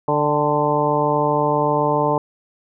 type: harmonic tone with a mistuned harmonic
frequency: 147.8 Hz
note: D3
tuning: 11 cents sharp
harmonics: 1 / 2 / 3 / 4 / 5 / 6 / 7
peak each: -25 / -25 / -22 / -22 / -27 / -21 / -24 dBFS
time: 0.08-2.18 s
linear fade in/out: 2 ms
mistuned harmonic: 5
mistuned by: +61 cents
effects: none